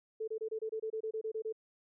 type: tone bursts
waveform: sine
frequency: 440 Hz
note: A4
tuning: in tune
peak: -34 dBFS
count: 13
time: 0.2-1.526 s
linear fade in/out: 10 ms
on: 78 ms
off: 26 ms
effects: none